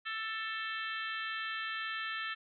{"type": "harmonic tone with a mistuned harmonic", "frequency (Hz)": 441.8, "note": "A4", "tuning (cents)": 7, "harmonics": [3, 4, 5, 6, 7, 8, 9], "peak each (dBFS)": [-41, -39, -48, -44, -45, -51, -50], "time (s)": [0.05, 2.35], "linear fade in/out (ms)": 20, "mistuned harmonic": 7, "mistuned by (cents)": 38, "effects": []}